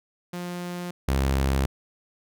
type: tone pair in turn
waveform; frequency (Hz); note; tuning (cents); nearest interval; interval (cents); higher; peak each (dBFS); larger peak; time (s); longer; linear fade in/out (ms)
sawtooth; 176.7 / 67.34; F3 / C#2; +21 / -50; octave + perfect fourth; 1671; first; -27 / -17; second; 0.33-0.91 / 1.08-1.66; neither; 5
effects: none